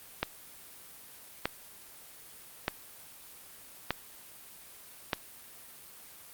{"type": "click train", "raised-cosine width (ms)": 0.3, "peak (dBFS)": -11, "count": 5, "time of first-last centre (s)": [0.23, 5.132], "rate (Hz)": 0.816, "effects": ["white hiss -51 dBFS RMS until 6.33 s", "Opus 32 kbps"]}